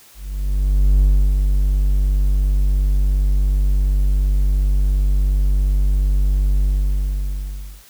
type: tone with ADSR envelope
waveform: triangle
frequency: 48.6 Hz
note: G1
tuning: 14 cents flat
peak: -7 dBFS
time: 0.14-7.84 s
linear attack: 870 ms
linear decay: 330 ms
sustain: -4 dB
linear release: 1200 ms
effects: white hiss -47 dBFS RMS until 7.89 s